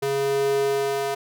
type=tone with high-pass filter sweep; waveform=square; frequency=138.3 Hz; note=C#3; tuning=4 cents flat; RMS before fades=-23 dBFS; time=0.02-1.15 s; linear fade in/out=10 ms; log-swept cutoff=320 to 540 Hz; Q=3.3; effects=none